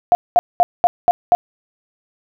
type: tone bursts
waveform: sine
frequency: 707 Hz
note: F5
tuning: 21 cents sharp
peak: -7 dBFS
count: 6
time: 0.12-1.35 s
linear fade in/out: 0 ms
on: 30 ms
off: 210 ms
effects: none